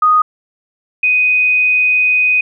sine tone pair in turn, 1242 / 2497 Hz, D#6 / D#7, -3 / +6 cents, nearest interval octave, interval 1209 cents, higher second, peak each -7 / -9 dBFS, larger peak first, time 0.02-0.22 / 1.03-2.41 s, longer second, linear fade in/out 5 ms, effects none

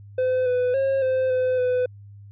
triangle tone with pitch steps, 511 / 498.3 / 540 / 519 / 510 / 501 Hz, C5 / B4 / C#5 / C5 / C5 / B4, -41 / +15 / -45 / -14 / -44 / +25 cents, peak -17 dBFS, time 0.18-1.86 s, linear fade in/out 5 ms, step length 280 ms, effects added 101 Hz sine -41 dBFS peak until 2.31 s + resampled to 8000 Hz

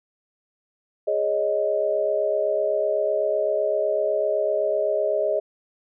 sine chord, Ab suspended fourth, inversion none, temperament equal, 415.3 / 554.4 / 622.3 Hz, Ab4 / Db5 / Eb5, 0 / 0 / 0 cents, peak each -26 / -26 / -22 dBFS, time 1.07-5.4 s, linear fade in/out 10 ms, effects none

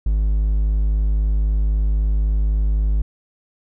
triangle tone, 51.91 Hz, G#1, in tune, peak -13 dBFS, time 0.06-3.02 s, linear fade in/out 5 ms, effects none

